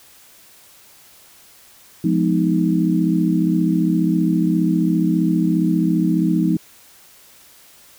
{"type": "chord", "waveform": "sine", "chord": "F half-diminished seventh", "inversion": "none", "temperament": "just", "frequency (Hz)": [174.61, 209.5, 251.4, 314.3], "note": ["F3", "Ab3", "Cb4", "Eb4"], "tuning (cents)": [0, 15, 31, 18], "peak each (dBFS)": [-18, -22, -23, -19], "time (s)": [2.04, 6.57], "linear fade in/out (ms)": 5, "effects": ["white hiss -48 dBFS RMS until 7.98 s"]}